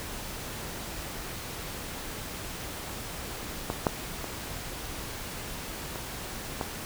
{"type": "clicks", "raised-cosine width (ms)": 1, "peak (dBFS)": [-15, -8, -20, -23, -15], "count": 5, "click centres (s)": [3.701, 3.868, 4.243, 5.958, 6.612], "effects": ["pink hiss -38 dBFS RMS until 6.85 s"]}